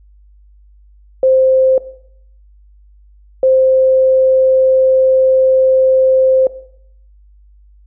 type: tone bursts at uneven times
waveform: sine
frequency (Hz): 523.3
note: C5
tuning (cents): 0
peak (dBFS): -7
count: 2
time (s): 1.23-1.78 / 3.43-6.47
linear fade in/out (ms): 2
effects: noise-tail reverb RT60 0.7 s tail -17 dB re dry + added 50 Hz sine -42 dBFS peak until 7.86 s